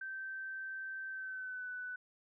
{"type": "tone with pitch glide", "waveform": "sine", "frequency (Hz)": [1553, 1494], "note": ["G6", "F#6"], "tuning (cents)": [-17, 16], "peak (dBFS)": -40, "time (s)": [0.01, 1.96], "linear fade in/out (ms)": 5, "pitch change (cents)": -67, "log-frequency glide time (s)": [1.09, 1.69], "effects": []}